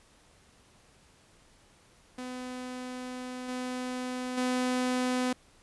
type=tone with level steps; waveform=sawtooth; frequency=252.2 Hz; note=B3; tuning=36 cents sharp; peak=-33 / -29 / -23 dBFS; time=2.18-5.33 s; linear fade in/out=5 ms; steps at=3.48 / 4.37 s; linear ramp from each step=10 ms; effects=pink hiss -61 dBFS RMS until 5.62 s + resampled to 24000 Hz